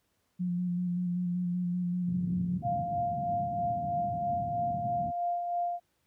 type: tone with vibrato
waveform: sine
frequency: 177.7 Hz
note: F3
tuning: 30 cents sharp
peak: -28 dBFS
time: 0.39-2.59 s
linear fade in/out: 20 ms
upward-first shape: square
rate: 5.2 Hz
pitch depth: 19 cents each way
type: band-pass noise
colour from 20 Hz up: pink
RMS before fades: -39 dBFS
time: 2.07-5.12 s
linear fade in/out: 20 ms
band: 100 to 210 Hz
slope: 24 dB/octave
type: tone with tremolo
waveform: sine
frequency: 699 Hz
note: F5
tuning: 1 cent sharp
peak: -27 dBFS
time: 2.62-5.8 s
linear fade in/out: 50 ms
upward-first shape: sine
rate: 3.1 Hz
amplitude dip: 40%
effects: pink hiss -75 dBFS RMS until 6.06 s + high-pass 60 Hz 12 dB/octave